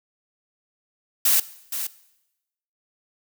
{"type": "noise with echo", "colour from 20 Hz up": "blue", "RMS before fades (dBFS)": -18, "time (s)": [1.25, 1.4], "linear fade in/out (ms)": 5, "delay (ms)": 470, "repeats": 1, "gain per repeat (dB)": -10, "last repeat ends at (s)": 1.87, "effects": ["noise-tail reverb RT60 0.9 s tail -18 dB re dry"]}